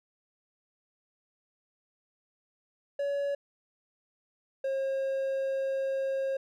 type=tone pair in turn; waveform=triangle; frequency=565 / 538.4 Hz; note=C#5 / C5; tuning=+33 / +49 cents; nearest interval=minor second; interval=84 cents; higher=first; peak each=-26 dBFS; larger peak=neither; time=2.99-3.35 / 4.64-6.37 s; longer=second; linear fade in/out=5 ms; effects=none